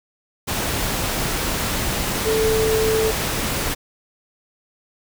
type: tone in noise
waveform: sine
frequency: 440 Hz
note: A4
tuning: in tune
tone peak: -17 dBFS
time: 2.25-3.12 s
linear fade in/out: 20 ms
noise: pink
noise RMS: -23 dBFS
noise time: 0.47-3.75 s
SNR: +3 dB
effects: none